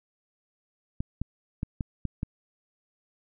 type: clicks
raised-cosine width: 5 ms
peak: -17 dBFS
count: 6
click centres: 1.005 / 1.216 / 1.631 / 1.808 / 2.053 / 2.231 s
effects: none